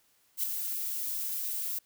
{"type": "noise with ADSR envelope", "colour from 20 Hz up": "violet", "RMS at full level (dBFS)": -27, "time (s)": [0.37, 1.79], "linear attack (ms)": 65, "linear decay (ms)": 4, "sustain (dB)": -7, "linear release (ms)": 8, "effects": ["white hiss -68 dBFS RMS until 1.85 s"]}